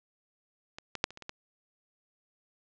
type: clicks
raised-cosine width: 0.2 ms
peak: -24 / -18 / -7 / -29 / -28 / -27 / -20 dBFS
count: 7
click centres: 0.785 / 0.953 / 1.041 / 1.106 / 1.174 / 1.223 / 1.294 s
effects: low-pass 7000 Hz 12 dB/octave